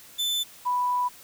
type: tone pair in turn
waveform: 40% pulse / sine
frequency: 3520 / 987.8 Hz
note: A7 / B5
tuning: 0 / 0 cents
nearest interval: octave + minor seventh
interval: 2200 cents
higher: first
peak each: -23 / -22 dBFS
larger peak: second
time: 0.18-0.44 / 0.65-1.09 s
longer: second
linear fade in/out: 20 ms
effects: white hiss -49 dBFS RMS until 1.23 s